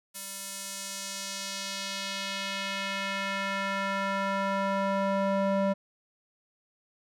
square tone with band-pass filter sweep, 196 Hz, G3, in tune, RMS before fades -31 dBFS, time 0.14-5.74 s, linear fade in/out 20 ms, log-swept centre 11000 to 560 Hz, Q 1.1, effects none

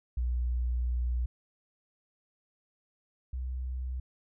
sine tone pair in turn, 60.8 / 63.53 Hz, B1 / B1, -26 / +50 cents, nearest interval minor second, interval 76 cents, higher second, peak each -27 / -32 dBFS, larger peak first, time 0.17-1.26 / 3.33-4 s, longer first, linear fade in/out 5 ms, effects none

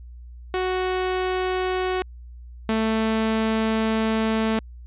sawtooth tone pair in turn, 370 / 221.2 Hz, F#4 / A3, 0 / +9 cents, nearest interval major sixth, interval 891 cents, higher first, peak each -18 / -16 dBFS, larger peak second, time 0.54-2.02 / 2.69-4.59 s, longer second, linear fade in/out 0 ms, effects added 60 Hz sine -38 dBFS peak until 4.86 s + resampled to 8000 Hz

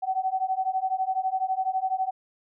sine beating tone pair, 751 / 763 Hz, F#5 / G5, +26 / -47 cents, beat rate 12 Hz, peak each -27 dBFS, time 0.02-2.11 s, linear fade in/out 20 ms, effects none

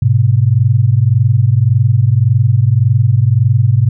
sine tone pair together, 105.13 / 126.9 Hz, G#2 / B2, +22 / +47 cents, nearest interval minor third, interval 325 cents, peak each -10 dBFS, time 0.02-3.89 s, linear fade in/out 5 ms, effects none

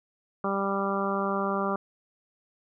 harmonic tone, 196.9 Hz, G3, 8 cents sharp, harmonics 1 / 2 / 3 / 4 / 5 / 6 / 7, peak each -31 / -32 / -33 / -35 / -36 / -31 / -37 dBFS, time 0.44-1.76 s, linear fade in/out 2 ms, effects none

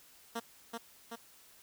10% pulse tone with echo, 231.2 Hz, A#3, 14 cents flat, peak -27 dBFS, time 0.35-0.4 s, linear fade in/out 10 ms, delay 380 ms, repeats 2, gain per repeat -3 dB, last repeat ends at 1.16 s, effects white hiss -60 dBFS RMS until 1.62 s

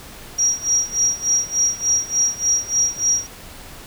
sine tone with tremolo, 5690 Hz, F8, 31 cents sharp, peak -13 dBFS, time 0.38-3.27 s, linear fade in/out 10 ms, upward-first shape sine, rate 3.4 Hz, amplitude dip 90%, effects pink hiss -39 dBFS RMS until 3.86 s

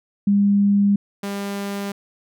sine / sawtooth tone pair in turn, 201.6 / 200.1 Hz, G3 / G3, +49 / +36 cents, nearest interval unison, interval 13 cents, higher first, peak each -13 / -21 dBFS, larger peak first, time 0.27-0.96 / 1.23-1.92 s, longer neither, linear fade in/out 5 ms, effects none

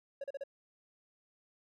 triangle tone bursts, 554.4 Hz, C#5, in tune, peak -35 dBFS, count 4, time 0.21-0.438 s, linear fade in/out 5 ms, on 30 ms, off 36 ms, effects none

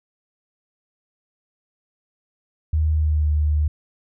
sine tone with pitch glide, 77.78 to 75.35 Hz, D#2 to D2, 0 to +45 cents, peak -16 dBFS, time 2.73-3.68 s, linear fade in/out 5 ms, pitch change -55 cents, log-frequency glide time 2.91-3.29 s, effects none

